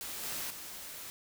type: noise with level steps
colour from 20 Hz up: white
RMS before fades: -41 / -38 / -45 dBFS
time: 0.01-1.1 s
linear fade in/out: 0 ms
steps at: 0.23 / 0.5 s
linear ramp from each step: 5 ms
effects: none